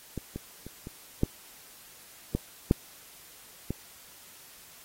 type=clicks; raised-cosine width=3 ms; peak=-20 / -22 / -28 / -26 / -10 / -13 / -7 / -17 dBFS; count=8; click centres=0.177 / 0.36 / 0.666 / 0.871 / 1.234 / 2.35 / 2.711 / 3.706 s; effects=white hiss -52 dBFS RMS until 4.84 s + AAC 48 kbps